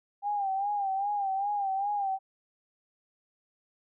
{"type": "tone with vibrato", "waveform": "sine", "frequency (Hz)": 797, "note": "G5", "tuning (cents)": 28, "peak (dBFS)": -27, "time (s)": [0.22, 2.19], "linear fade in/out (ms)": 50, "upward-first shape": "sine", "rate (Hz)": 2.5, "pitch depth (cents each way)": 70, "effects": []}